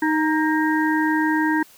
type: harmonic tone with a mistuned harmonic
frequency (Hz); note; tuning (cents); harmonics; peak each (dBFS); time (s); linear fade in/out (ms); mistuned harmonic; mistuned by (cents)
311.1; D#4; 0; 1 / 3 / 5 / 6; -19 / -24 / -26 / -27; 0.02-1.63; 5; 5; +48
effects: white hiss -50 dBFS RMS until 1.77 s